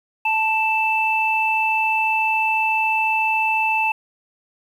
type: tone pair together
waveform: sine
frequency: 880 / 2646 Hz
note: A5 / E7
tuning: 0 / +6 cents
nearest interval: octave + perfect fifth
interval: 1906 cents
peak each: -20 / -19 dBFS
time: 0.25-3.92 s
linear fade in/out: 5 ms
effects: 8-bit